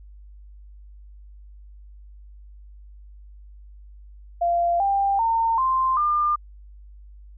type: tone with pitch steps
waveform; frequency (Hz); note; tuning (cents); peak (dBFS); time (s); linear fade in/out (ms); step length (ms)
sine; 690 / 792.6 / 910.5 / 1045.8 / 1201.4; F5 / G5 / A#5 / C6 / D6; -21 / +19 / -41 / -1 / +39; -18; 4.41-6.36; 10; 390
effects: added 50 Hz sine -42 dBFS peak until 7.37 s

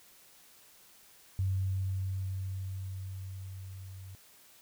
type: tone with level ramp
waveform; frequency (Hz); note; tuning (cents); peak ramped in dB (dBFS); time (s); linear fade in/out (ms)
sine; 95.2; F#2; +50; -27 to -44; 1.39-4.15; 0
effects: white hiss -59 dBFS RMS until 4.61 s

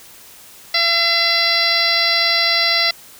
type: harmonic tone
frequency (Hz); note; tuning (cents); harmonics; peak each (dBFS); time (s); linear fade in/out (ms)
678; E5; +49; 1 / 2 / 3 / 4 / 5 / 6 / 7 / 8; -25 / -26 / -19 / -27 / -25 / -19 / -19 / -24; 0.74-2.91; 5
effects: white hiss -42 dBFS RMS until 3.19 s

